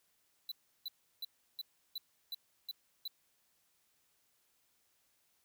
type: tone bursts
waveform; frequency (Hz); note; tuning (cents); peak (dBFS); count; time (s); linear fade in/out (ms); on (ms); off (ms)
square; 3985; B7; +15; -39; 8; 0.49-3.078; 2; 26; 340
effects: white hiss -75 dBFS RMS until 5.44 s